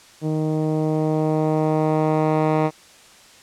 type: tone with low-pass filter sweep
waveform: 10% pulse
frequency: 155.56 Hz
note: D#3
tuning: in tune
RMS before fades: -20 dBFS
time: 0.21-2.71 s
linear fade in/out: 50 ms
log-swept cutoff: 340 to 1600 Hz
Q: 0.72
effects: white hiss -48 dBFS RMS until 3.42 s + low-pass 8000 Hz 12 dB/octave